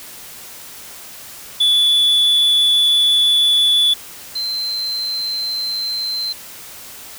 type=tone pair in turn; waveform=sine; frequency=3449 / 4102 Hz; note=A7 / C8; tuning=-35 / -35 cents; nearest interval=minor third; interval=300 cents; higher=second; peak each=-8 / -19 dBFS; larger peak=first; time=1.6-3.94 / 4.35-6.33 s; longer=first; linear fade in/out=10 ms; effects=tanh soft clip ceiling -10 dBFS + white hiss -36 dBFS RMS until 7.18 s